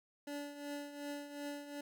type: tone with tremolo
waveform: 25% pulse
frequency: 288.5 Hz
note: D4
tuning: 31 cents flat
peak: -36 dBFS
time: 0.27-1.81 s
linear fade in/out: 5 ms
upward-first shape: triangle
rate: 2.7 Hz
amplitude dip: 70%
effects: none